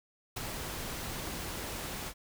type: noise with ADSR envelope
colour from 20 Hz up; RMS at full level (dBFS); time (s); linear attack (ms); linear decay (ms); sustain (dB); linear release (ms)
pink; -34; 0.36-2.14; 12; 8; -5; 63
effects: none